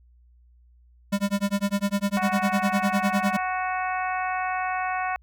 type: tone with tremolo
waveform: square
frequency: 200.6 Hz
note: G3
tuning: 40 cents sharp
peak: -20 dBFS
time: 1.12-3.37 s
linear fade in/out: 10 ms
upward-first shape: sine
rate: 9.9 Hz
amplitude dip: 100%
type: harmonic tone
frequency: 370 Hz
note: F#4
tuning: in tune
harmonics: 2 / 3 / 4 / 5 / 6 / 7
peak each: -27 / -31 / -33 / -35 / -37 / -38 dBFS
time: 2.17-5.16 s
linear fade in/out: 0 ms
effects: added 60 Hz sine -53 dBFS peak until 5.22 s